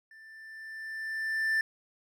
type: tone with level ramp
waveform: triangle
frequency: 1774 Hz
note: A6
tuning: 14 cents sharp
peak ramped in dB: -49 to -22 dBFS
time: 0.11-1.61 s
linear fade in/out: 2 ms
effects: none